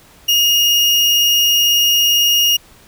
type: tone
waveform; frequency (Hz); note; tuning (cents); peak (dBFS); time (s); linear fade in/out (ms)
35% pulse; 2853; F7; +36; -9; 0.28-2.57; 10
effects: pink hiss -46 dBFS RMS until 2.87 s